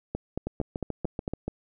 two click trains, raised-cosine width 2 ms, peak -16 / -17 dBFS, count 6 / 8, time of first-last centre 0.15-1.279 / 0.47-1.48 s, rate 4.43 / 6.93 Hz, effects none

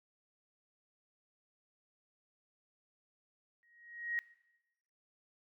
sine tone with exponential growth, 1887 Hz, A#6, 21 cents sharp, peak -30 dBFS, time 3.63-4.19 s, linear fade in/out 0 ms, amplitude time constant 120 ms, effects noise-tail reverb RT60 0.9 s tail -20 dB re dry

